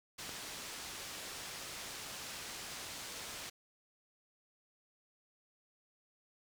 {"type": "low-pass noise", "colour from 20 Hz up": "white", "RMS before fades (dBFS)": -46, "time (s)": [0.18, 3.5], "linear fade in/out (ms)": 10, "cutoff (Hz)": 7100, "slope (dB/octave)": 12}
{"type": "click", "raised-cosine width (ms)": 0.5, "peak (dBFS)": -30, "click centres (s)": 0.293}
{"effects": []}